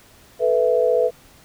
sine chord, A suspended second, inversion none, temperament just, 440 / 495 / 660 Hz, A4 / B4 / E5, 0 / +4 / +2 cents, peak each -21 / -17 / -21 dBFS, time 0.39-1.11 s, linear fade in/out 50 ms, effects pink hiss -50 dBFS RMS until 1.44 s

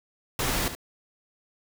pink noise with echo, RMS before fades -27 dBFS, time 0.39-0.68 s, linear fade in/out 2 ms, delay 71 ms, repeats 1, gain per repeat -10 dB, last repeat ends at 0.751 s, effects none

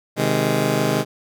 15% pulse chord, Ab major, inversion first, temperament just, 129.78 / 155.74 / 207.7 Hz, C3 / Eb3 / Ab3, -14 / +2 / 0 cents, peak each -16 dBFS, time 0.16-1.05 s, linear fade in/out 50 ms, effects none

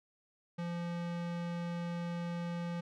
square tone with low-pass filter, 172.1 Hz, F3, 25 cents flat, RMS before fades -38 dBFS, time 0.58-2.81 s, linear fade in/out 10 ms, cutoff 4700 Hz, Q 0.51, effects none

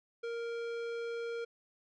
sine tone with tanh clipping, 466.2 Hz, A#4, in tune, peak -38 dBFS, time 0.23-1.45 s, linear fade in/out 10 ms, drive 16 dB, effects none

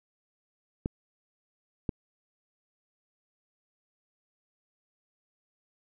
clicks, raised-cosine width 3 ms, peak -16 dBFS, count 2, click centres 0.859 / 1.892 s, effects none

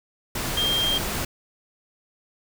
sine tone in noise, 3197 Hz, G7, 33 cents sharp, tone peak -21 dBFS, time 0.57-0.98 s, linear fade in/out 5 ms, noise pink, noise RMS -28 dBFS, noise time 0.35-1.25 s, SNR +4 dB, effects none

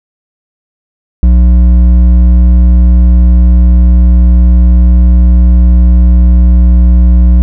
sine tone with hard clipping, 60.4 Hz, B1, 38 cents flat, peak -3 dBFS, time 1.23-7.42 s, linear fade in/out 0 ms, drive 7 dB, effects none

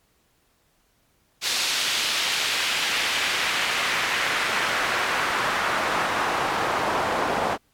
pink noise with band-pass filter sweep, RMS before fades -24 dBFS, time 1.41-7.58 s, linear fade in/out 50 ms, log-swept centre 4100 to 770 Hz, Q 1.1, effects pink hiss -65 dBFS RMS until 7.73 s + MP3 96 kbps

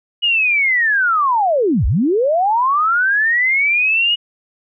sine linear two-way sweep, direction down then up, 2915 to 47 to 2915 Hz, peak -12 dBFS, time 0.22-4.16 s, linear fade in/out 20 ms, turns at 1.86 s, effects none

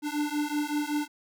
square beating tone pair, 293.7 / 299 Hz, D4 / D4, 0 / +31 cents, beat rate 5.3 Hz, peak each -31 dBFS, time 0.02-1.08 s, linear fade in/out 50 ms, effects none

